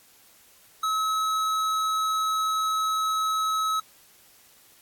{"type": "tone with tanh clipping", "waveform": "sine", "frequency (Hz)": 1288, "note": "E6", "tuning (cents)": -41, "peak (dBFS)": -25, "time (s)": [0.83, 3.8], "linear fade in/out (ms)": 5, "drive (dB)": 17, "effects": ["white hiss -56 dBFS RMS until 4.81 s", "AAC 64 kbps"]}